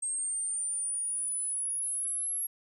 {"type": "linear sweep", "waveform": "sine", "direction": "up", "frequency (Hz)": [8372, 11290], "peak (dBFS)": -30, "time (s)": [0.02, 2.47], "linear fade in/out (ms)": 10, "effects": []}